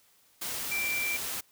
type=tone in noise; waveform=sine; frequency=2349 Hz; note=D7; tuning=in tune; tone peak=-29 dBFS; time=0.71-1.17 s; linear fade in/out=10 ms; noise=white; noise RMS=-35 dBFS; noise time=0.41-1.41 s; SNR=+3 dB; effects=white hiss -64 dBFS RMS until 1.51 s